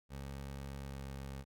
20% pulse tone with pitch glide, 68.6 to 67.77 Hz, C#2 to C#2, -17 to -39 cents, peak -38 dBFS, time 0.09-1.45 s, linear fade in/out 50 ms, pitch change -22 cents, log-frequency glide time 0.8-1.03 s, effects none

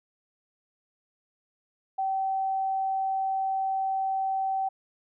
sine tone, 770 Hz, G5, 31 cents flat, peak -25 dBFS, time 1.98-4.69 s, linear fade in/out 10 ms, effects none

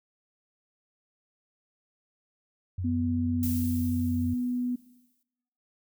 sine tone with vibrato, 91.3 Hz, F#2, 23 cents flat, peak -29 dBFS, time 2.78-4.34 s, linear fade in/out 5 ms, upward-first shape square, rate 16 Hz, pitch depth 32 cents each way
sine tone, 246.9 Hz, B3, in tune, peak -26 dBFS, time 2.84-4.76 s, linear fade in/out 10 ms
violet noise with exponential decay, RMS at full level -35 dBFS, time 3.43-5.23 s, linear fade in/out 1 ms, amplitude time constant 390 ms
effects noise-tail reverb RT60 0.9 s tail -21 dB re dry

